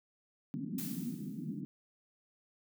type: band-pass noise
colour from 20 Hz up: white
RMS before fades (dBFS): -40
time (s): 0.54-1.65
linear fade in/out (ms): 0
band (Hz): 150 to 280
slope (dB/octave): 48
type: noise with exponential decay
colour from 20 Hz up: blue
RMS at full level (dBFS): -40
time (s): 0.78-1.61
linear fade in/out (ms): 5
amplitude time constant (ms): 180
effects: none